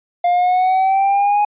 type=exponential sweep; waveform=triangle; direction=up; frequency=700 to 834 Hz; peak=-10 dBFS; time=0.24-1.45 s; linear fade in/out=5 ms; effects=resampled to 8000 Hz